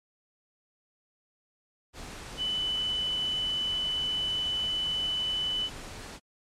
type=tone in noise; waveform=sine; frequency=3000 Hz; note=F#7; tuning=23 cents sharp; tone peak=-27 dBFS; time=2.37-5.7 s; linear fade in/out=50 ms; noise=pink; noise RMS=-42 dBFS; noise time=1.93-6.2 s; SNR=+12 dB; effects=low-pass 8000 Hz 12 dB/octave + MP3 64 kbps